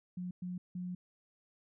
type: tone bursts at uneven times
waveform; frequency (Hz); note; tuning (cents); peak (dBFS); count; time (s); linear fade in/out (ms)
sine; 180; F#3; -47; -37; 3; 0.17-0.31 / 0.42-0.58 / 0.75-0.95; 5
effects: none